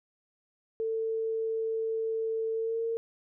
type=tone with pitch glide; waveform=sine; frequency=446.9 to 456.8 Hz; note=A4 to A#4; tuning=+27 to -35 cents; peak=-28 dBFS; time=0.8-2.97 s; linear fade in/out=0 ms; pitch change=+38 cents; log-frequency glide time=2.53-2.83 s; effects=none